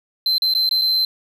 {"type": "tone with dropouts", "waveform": "triangle", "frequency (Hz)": 4092, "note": "C8", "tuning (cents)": -39, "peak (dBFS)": -14, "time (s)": [0.26, 1.05], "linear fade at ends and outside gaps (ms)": 2, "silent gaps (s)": [[0.382, 0.42], [0.538, 0.549], [0.692, 0.711], [0.814, 0.818]], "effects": []}